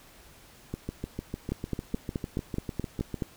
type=two click trains; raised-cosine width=3 ms; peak=-16 / -19 dBFS; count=9 / 17; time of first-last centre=1.52-3.222 / 0.74-3.142 s; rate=4.7 / 6.66 Hz; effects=pink hiss -54 dBFS RMS until 3.36 s